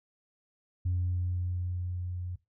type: tone with level ramp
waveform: sine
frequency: 89.5 Hz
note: F2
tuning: 43 cents sharp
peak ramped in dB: -25 to -34 dBFS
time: 0.85-2.36 s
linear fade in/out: 10 ms
effects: noise-tail reverb RT60 0.2 s tail -18 dB re dry + tanh soft clip ceiling -23 dBFS